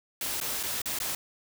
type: noise with dropouts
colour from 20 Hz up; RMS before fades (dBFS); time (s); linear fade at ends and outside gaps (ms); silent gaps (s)
white; -32; 0.21-1.15; 2; 0.402-0.412 / 0.63-0.634 / 0.818-0.857 / 0.988-1.001
effects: none